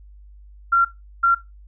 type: tone bursts at uneven times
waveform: sine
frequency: 1374 Hz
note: F6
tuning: 29 cents flat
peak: -12 dBFS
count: 2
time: 0.72-0.85 / 1.23-1.35 s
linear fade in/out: 10 ms
effects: noise-tail reverb RT60 0.2 s tail -17 dB re dry + added 50 Hz sine -42 dBFS peak until 1.67 s